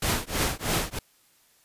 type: noise with tremolo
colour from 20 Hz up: pink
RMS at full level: -23 dBFS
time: 0.02-0.99 s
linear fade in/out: 5 ms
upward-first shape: triangle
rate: 3.1 Hz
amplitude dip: 100%
effects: white hiss -62 dBFS RMS until 1.64 s + resampled to 32000 Hz